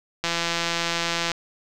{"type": "click train", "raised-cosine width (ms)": 0.2, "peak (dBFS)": -7, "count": 183, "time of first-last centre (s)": [0.24, 1.317], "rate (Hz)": 169, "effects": []}